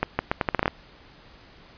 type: accelerating click train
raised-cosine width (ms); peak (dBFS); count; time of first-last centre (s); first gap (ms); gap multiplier
0.5; -6; 10; 0.03-0.68; 160; 0.78
effects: pink hiss -51 dBFS RMS until 1.77 s + resampled to 11025 Hz